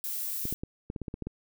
violet noise, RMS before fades -34 dBFS, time 0.04-0.54 s, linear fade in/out 0 ms
clicks, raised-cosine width 3 ms, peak -22 dBFS, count 10, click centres 0.454 / 0.526 / 0.635 / 0.901 / 0.962 / 1.017 / 1.082 / 1.141 / 1.223 / 1.27 s
effects none

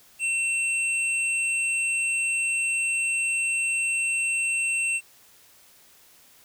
sine tone pair together, 2700 / 8242 Hz, E7 / C9, +41 / -27 cents, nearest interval octave + perfect fifth, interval 1932 cents, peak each -23 / -31 dBFS, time 0.19-5.01 s, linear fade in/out 50 ms, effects white hiss -55 dBFS RMS until 6.44 s

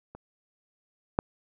clicks, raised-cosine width 1 ms, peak -29 / -9 dBFS, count 2, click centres 0.15 / 1.189 s, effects none

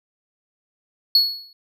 triangle tone with exponential decay, 4368 Hz, C#8, 26 cents flat, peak -8 dBFS, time 1.15-1.53 s, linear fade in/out 2 ms, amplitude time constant 81 ms, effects none

